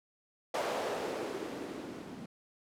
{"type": "noise with low-pass filter sweep", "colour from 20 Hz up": "violet", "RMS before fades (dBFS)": -38, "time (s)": [0.54, 2.26], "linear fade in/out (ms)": 5, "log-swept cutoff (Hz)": [620, 220], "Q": 2.1, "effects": []}